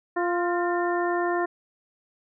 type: harmonic tone with a mistuned harmonic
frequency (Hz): 349.2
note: F4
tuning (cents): 0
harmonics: 1 / 2 / 3 / 4 / 5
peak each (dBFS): -25 / -28 / -31 / -35 / -33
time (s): 0.16-1.46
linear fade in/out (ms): 10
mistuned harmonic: 5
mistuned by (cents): +49
effects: none